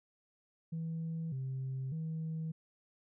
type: tone with pitch steps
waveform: sine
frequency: 163.2 / 132.2 / 160.1 Hz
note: E3 / C3 / D#3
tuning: -17 / +18 / +50 cents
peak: -34 dBFS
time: 0.72-2.52 s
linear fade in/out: 10 ms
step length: 600 ms
effects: tanh soft clip ceiling -33 dBFS